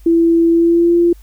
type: tone with pitch glide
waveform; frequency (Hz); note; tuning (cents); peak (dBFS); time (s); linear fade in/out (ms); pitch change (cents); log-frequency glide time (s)
sine; 333.9 to 343.7; E4 to F4; +22 to -28; -8; 0.06-1.13; 5; +50; 0.5-0.96
effects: added 50 Hz sine -37 dBFS peak until 1.22 s + white hiss -53 dBFS RMS until 1.22 s